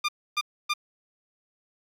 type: tone bursts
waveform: 15% pulse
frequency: 1202 Hz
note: D6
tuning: 40 cents sharp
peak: -17 dBFS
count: 3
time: 0.04-0.738 s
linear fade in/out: 10 ms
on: 46 ms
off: 280 ms
effects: low-pass 8000 Hz 12 dB/octave + 9-bit